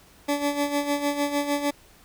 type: tone with tremolo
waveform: 20% pulse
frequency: 287.9 Hz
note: D4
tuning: 34 cents flat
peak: -16 dBFS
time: 0.28-1.71 s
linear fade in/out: 10 ms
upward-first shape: sine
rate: 6.6 Hz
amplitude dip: 65%
effects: pink hiss -54 dBFS RMS until 2.04 s